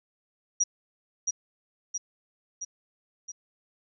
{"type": "tone with echo", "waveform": "sine", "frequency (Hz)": 5760, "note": "F#8", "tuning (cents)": -47, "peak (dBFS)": -20, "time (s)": [0.6, 0.64], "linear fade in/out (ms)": 10, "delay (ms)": 670, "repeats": 4, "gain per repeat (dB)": -4, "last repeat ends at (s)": 3.32, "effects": []}